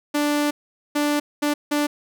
sawtooth tone bursts at uneven times, 293.7 Hz, D4, in tune, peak -15 dBFS, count 4, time 0.14-0.51 / 0.95-1.2 / 1.42-1.54 / 1.71-1.87 s, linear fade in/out 10 ms, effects none

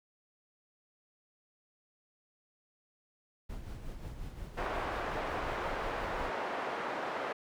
brown noise with tremolo, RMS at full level -41 dBFS, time 3.49-6.3 s, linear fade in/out 10 ms, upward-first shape sine, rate 5.6 Hz, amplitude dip 45%
pink band-pass noise, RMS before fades -37 dBFS, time 4.57-7.33 s, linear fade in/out 10 ms, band 480 to 1500 Hz, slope 12 dB/octave
effects none

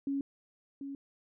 sine tone with echo, 277.2 Hz, C#4, in tune, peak -30 dBFS, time 0.07-0.21 s, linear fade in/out 2 ms, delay 740 ms, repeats 1, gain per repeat -8 dB, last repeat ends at 0.95 s, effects none

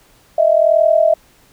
sine tone pair together, 625 / 666.3 Hz, D#5 / E5, +8 / +18 cents, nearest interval minor second, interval 110 cents, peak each -12 dBFS, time 0.38-1.14 s, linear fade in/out 5 ms, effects pink hiss -51 dBFS RMS until 1.52 s

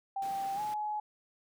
sine tone with pitch glide, 784 to 845.1 Hz, G5 to G#5, 0 to +30 cents, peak -32 dBFS, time 0.16-1 s, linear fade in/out 5 ms, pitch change +130 cents, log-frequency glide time 0.55-0.61 s
pink high-pass noise, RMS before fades -50 dBFS, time 0.22-0.74 s, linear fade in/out 2 ms, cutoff 120 Hz, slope 24 dB/octave
effects none

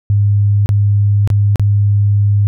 sine tone with dropouts, 102 Hz, G#2, 31 cents flat, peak -8 dBFS, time 0.1-2.47 s, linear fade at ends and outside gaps 0 ms, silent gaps 0.66-0.691 / 1.275-1.302 / 1.558-1.596 s, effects none

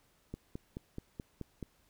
click train, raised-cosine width 3 ms, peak -27 dBFS, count 7, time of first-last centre 0.34-1.628 s, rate 4.66 Hz, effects pink hiss -70 dBFS RMS until 1.89 s

